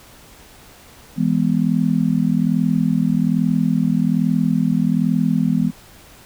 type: chord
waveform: sine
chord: E major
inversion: none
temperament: just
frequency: 164.81 / 206 / 247.2 Hz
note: E3 / G#3 / B3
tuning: 0 / -14 / +2 cents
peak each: -19 dBFS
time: 1.16-5.72 s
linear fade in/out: 50 ms
effects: pink hiss -45 dBFS RMS until 6.25 s